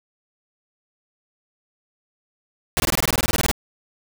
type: noise bursts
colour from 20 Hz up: pink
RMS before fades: -20 dBFS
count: 15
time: 2.77-3.514 s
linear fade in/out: 0 ms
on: 30 ms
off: 21 ms
effects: none